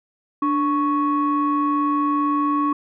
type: tone pair together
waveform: sine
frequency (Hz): 293.7 / 1108.9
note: D4 / C#6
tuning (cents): 0 / 0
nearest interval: octave + major seventh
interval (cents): 2300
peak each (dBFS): -19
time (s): 0.42-2.73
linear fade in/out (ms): 5
effects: tanh soft clip ceiling -12 dBFS